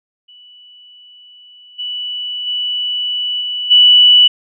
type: tone with level steps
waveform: sine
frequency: 2960 Hz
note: F#7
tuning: in tune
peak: -39 / -20 / -16 / -18 / -4 dBFS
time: 0.28-4.28 s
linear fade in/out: 10 ms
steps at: 1.78 / 2.46 / 3.4 / 3.7 s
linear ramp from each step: 20 ms
effects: none